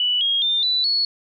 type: tone with pitch steps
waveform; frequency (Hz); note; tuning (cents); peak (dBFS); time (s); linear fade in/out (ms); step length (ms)
sine; 2960 / 3265 / 3602 / 3974 / 4384; F#7 / G#7 / A7 / B7 / C#8; 0 / -30 / +40 / +10 / -20; -17; 0-1.05; 2; 210
effects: none